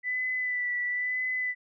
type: tone with vibrato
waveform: sine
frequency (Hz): 1988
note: B6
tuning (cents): +11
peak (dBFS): -27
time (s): 0.03-1.55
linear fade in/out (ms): 50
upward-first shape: sine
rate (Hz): 1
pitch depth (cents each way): 25
effects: none